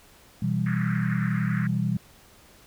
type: chord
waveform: sine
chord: E minor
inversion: second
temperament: equal with one note detuned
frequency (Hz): 124.19 / 164.81 / 196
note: B2 / E3 / G3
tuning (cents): +10 / 0 / 0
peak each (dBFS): -27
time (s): 0.42-1.97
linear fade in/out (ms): 5
type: band-pass noise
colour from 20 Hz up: pink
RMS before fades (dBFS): -37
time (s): 0.66-1.67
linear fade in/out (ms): 2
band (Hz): 1300 to 2000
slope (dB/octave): 48
effects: pink hiss -54 dBFS RMS until 2.66 s